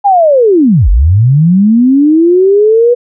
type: linear two-way sweep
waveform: sine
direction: down then up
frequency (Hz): 829 to 42 to 491.3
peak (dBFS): -3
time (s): 0.04-2.95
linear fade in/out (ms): 20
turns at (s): 0.89
effects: none